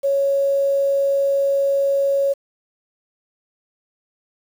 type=tone with quantisation; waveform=sine; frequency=554.4 Hz; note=C#5; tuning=in tune; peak=-15 dBFS; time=0.03-2.34 s; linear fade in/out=20 ms; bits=7; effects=none